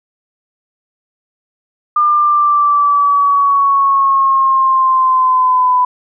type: linear sweep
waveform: sine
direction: down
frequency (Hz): 1205 to 996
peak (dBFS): -8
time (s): 1.96-5.85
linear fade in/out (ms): 5
effects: none